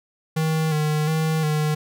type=tone with vibrato; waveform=square; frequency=155.4 Hz; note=D#3; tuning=2 cents flat; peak=-20 dBFS; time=0.36-1.75 s; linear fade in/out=10 ms; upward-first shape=square; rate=1.4 Hz; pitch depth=34 cents each way; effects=none